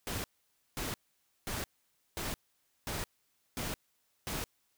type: noise bursts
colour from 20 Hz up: pink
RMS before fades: -37 dBFS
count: 7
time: 0.07-4.44 s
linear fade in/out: 0 ms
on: 170 ms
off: 530 ms
effects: white hiss -75 dBFS RMS until 4.77 s